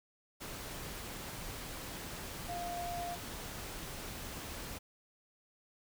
sine tone in noise, 698.5 Hz, F5, in tune, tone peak -38 dBFS, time 2.48-3.16 s, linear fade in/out 20 ms, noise pink, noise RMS -44 dBFS, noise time 0.4-4.79 s, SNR +3 dB, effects none

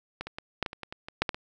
clicks, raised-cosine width 0.3 ms, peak -18 / -22 / -20 / -11 / -15 / -23 / -21 / -22 / -23 / -7 / -11 / -21 dBFS, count 12, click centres 0.21 / 0.27 / 0.385 / 0.627 / 0.662 / 0.731 / 0.833 / 0.925 / 1.085 / 1.22 / 1.292 / 1.345 s, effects none

